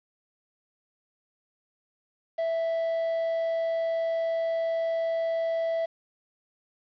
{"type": "tone", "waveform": "triangle", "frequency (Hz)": 659.3, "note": "E5", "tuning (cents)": 0, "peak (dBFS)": -23, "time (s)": [2.38, 5.86], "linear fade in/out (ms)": 10, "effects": ["resampled to 11025 Hz", "9-bit"]}